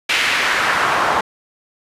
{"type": "noise with band-pass filter sweep", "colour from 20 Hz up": "pink", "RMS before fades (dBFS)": -17, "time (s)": [0.09, 1.21], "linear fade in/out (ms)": 5, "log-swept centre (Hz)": [2600, 940], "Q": 1.7, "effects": ["resampled to 32000 Hz"]}